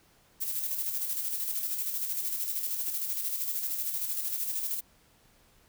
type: noise with tremolo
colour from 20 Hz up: violet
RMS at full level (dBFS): -31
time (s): 0.4-4.81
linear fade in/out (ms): 20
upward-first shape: square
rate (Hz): 13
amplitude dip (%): 40
effects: pink hiss -63 dBFS RMS until 5.68 s